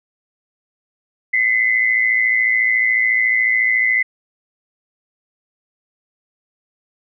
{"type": "tone pair together", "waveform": "sine", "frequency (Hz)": [2022, 2136], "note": ["B6", "C7"], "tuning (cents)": [40, 35], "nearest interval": "minor second", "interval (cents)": 95, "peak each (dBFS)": [-14, -20], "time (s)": [1.33, 4.03], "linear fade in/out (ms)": 10, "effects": []}